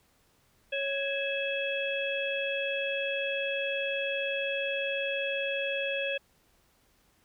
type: harmonic tone with a mistuned harmonic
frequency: 554 Hz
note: C#5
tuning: 1 cent flat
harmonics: 1 / 3 / 5 / 6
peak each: -32 / -37 / -33 / -38 dBFS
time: 0.72-6.18 s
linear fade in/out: 10 ms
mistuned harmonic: 5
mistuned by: -110 cents
effects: pink hiss -67 dBFS RMS until 7.24 s